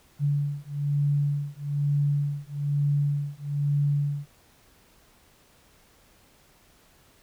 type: beating tone pair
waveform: sine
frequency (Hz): 143.4 / 144.5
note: D3 / D3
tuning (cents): -41 / -28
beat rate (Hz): 1.1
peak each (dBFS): -26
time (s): 0.19-4.27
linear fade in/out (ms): 50
effects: pink hiss -59 dBFS RMS until 7.22 s